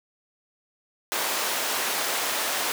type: high-pass noise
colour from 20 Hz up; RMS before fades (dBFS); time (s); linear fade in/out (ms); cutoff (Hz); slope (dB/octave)
pink; -27; 1.12-2.72; 0; 580; 12
effects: none